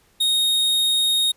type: tone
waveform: 45% pulse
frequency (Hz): 3729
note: A#7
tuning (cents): 0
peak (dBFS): -17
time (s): 0.2-1.32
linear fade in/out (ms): 10
effects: pink hiss -59 dBFS RMS until 1.36 s + resampled to 32000 Hz